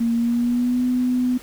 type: tone with pitch glide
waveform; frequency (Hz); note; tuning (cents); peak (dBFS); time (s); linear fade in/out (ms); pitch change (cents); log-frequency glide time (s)
sine; 232.1 to 250.2; A#3 to B3; -7 to +23; -17; 0-1.38; 10; +130; 0.12-0.84
effects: pink hiss -43 dBFS RMS until 1.42 s